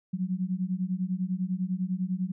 sine beating tone pair, 179.4 / 189.4 Hz, F3 / F#3, +47 / +41 cents, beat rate 10 Hz, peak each -30 dBFS, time 0.13-2.32 s, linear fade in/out 10 ms, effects none

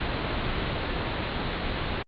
pink low-pass noise, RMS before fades -29 dBFS, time 0-2.03 s, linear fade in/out 10 ms, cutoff 4200 Hz, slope 96 dB/octave, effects Opus 32 kbps

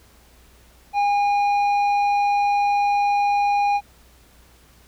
triangle tone with tanh clipping, 814 Hz, G#5, 35 cents flat, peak -18 dBFS, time 0.93-3.81 s, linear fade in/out 50 ms, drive 12 dB, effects added 60 Hz sine -53 dBFS peak until 4.87 s + pink hiss -54 dBFS RMS until 4.87 s

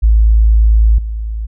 sine tone with level steps, 54.5 Hz, A1, 16 cents flat, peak -5 / -17 dBFS, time 0.02-1.47 s, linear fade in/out 20 ms, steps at 0.98 s, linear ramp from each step 5 ms, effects none

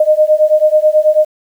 sine beating tone pair, 610 / 619.2 Hz, D#5 / D#5, -34 / -9 cents, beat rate 9.2 Hz, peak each -10 dBFS, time 0-1.25 s, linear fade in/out 5 ms, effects 7-bit

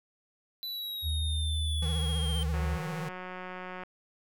square exponential sweep, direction down, 3993 to 3136 Hz, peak -35 dBFS, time 0.63-2.43 s, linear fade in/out 0 ms
sine tone with pitch glide, 77.8 to 73.43 Hz, D#2 to D2, 0 to 0 cents, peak -28 dBFS, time 1.02-2.79 s, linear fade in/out 50 ms, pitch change -100 cents, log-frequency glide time 1.74-2.42 s
square tone with vibrato, 160 Hz, D#3, 49 cents sharp, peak -35 dBFS, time 1.82-3.09 s, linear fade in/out 5 ms, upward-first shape triangle, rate 15 Hz, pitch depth 130 cents each way
click train, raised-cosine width 0.5 ms, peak -26 dBFS, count 238, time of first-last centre 2.54-3.835 s, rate 183 Hz
effects none

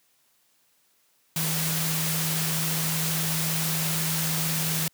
sine tone in noise, 160 Hz, D#3, 49 cents sharp, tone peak -28 dBFS, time 1.36-4.88 s, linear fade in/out 2 ms, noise white, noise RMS -28 dBFS, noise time 1.36-4.88 s, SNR -3 dB, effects white hiss -66 dBFS RMS until 4.93 s + high-pass 100 Hz 12 dB/octave

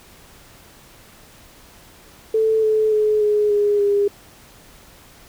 sine tone with pitch steps, 440.8 / 433.5 / 426.3 / 419.2 / 412.2 / 405.4 Hz, A4 / A4 / G#4 / G#4 / G#4 / G#4, +3 / -26 / +45 / +16 / -13 / -42 cents, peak -14 dBFS, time 2.34-4.08 s, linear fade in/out 5 ms, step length 290 ms, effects pink hiss -47 dBFS RMS until 5.28 s

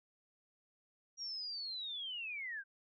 sine linear sweep, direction down, 5700 to 1530 Hz, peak -40 dBFS, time 1.17-2.64 s, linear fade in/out 50 ms, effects none

